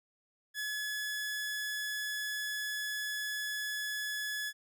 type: tone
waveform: sawtooth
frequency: 1703 Hz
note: G#6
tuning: 43 cents sharp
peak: -31 dBFS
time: 0.54-4.53 s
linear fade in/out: 50 ms
effects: none